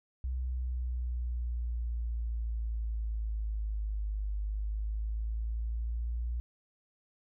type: exponential two-way sweep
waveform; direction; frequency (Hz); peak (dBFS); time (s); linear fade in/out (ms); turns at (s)
sine; down then up; 63.6 to 51 to 59.4; -31; 0.24-6.4; 0; 4.34
effects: none